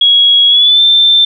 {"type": "tone with pitch glide", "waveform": "sine", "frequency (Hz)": [3322, 3560], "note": ["G#7", "A7"], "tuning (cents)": [0, 20], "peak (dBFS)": -4, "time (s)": [0.01, 1.25], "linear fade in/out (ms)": 5, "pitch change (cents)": 120, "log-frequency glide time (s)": [0.48, 0.81], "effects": []}